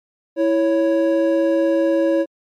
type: tone pair together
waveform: triangle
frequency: 329.6 / 554.3 Hz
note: E4 / C#5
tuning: 0 / 0 cents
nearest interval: major sixth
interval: 900 cents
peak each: -15 dBFS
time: 0.36-2.26 s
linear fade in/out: 50 ms
effects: MP3 64 kbps